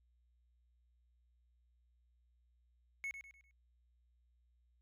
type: tone with echo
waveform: triangle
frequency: 2199 Hz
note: C#7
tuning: 14 cents flat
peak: -37 dBFS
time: 3.04-3.11 s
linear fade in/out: 0 ms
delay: 100 ms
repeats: 4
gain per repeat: -8 dB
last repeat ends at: 3.51 s
effects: added 60 Hz sine -70 dBFS peak until 4.81 s